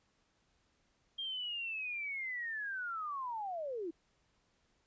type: linear sweep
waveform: sine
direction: down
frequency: 3223 to 311.1 Hz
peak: -37 dBFS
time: 1.18-3.91 s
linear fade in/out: 10 ms
effects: pink hiss -75 dBFS RMS until 4.86 s + resampled to 16000 Hz